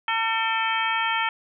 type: harmonic tone with a mistuned harmonic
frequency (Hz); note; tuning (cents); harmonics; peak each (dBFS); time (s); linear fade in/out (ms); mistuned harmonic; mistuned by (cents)
449.9; A4; +39; 2 / 3 / 4 / 5 / 6 / 7; -26 / -28 / -29 / -30 / -31 / -31; 0.08-1.29; 2; 6; -73
effects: none